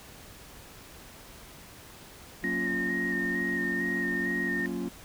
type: chord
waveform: triangle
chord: Gb major seventh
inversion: none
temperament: equal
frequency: 185 / 233.1 / 277.2 / 349.2 Hz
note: Gb3 / Bb3 / Db4 / F4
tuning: 0 / 0 / 0 / 0 cents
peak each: -34 dBFS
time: 2.43-4.89 s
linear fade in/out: 10 ms
type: tone with vibrato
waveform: sine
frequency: 1852 Hz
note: A#6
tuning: 12 cents flat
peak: -29 dBFS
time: 2.44-4.66 s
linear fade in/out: 0 ms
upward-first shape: square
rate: 2.2 Hz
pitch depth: 19 cents each way
effects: pink hiss -49 dBFS RMS until 5.04 s